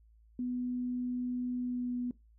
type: tone with pitch glide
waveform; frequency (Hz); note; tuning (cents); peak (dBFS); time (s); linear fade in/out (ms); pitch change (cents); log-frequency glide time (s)
sine; 248 to 245.7; B3 to B3; +7 to -9; -32; 0.39-2.11; 2; -16; 1.59-1.97
effects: noise-tail reverb RT60 0.2 s tail -19 dB re dry + added 55 Hz sine -59 dBFS peak until 2.38 s